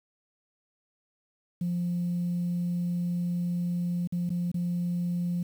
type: tone with dropouts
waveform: sine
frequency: 175.1 Hz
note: F3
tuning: 5 cents sharp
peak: -25 dBFS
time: 1.61-5.43 s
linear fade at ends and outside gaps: 5 ms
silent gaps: 4.074-4.123 / 4.293-4.302 / 4.517-4.542 s
effects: tanh soft clip ceiling -23 dBFS + 9-bit